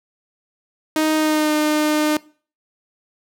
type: tone with pitch glide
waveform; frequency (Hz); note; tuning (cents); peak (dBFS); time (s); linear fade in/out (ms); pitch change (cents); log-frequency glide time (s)
sawtooth; 311.7 to 303.7; D#4 to D#4; +3 to -42; -12; 0.96-2.17; 2; -45; 1.15-1.53
effects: noise-tail reverb RT60 0.4 s tail -21 dB re dry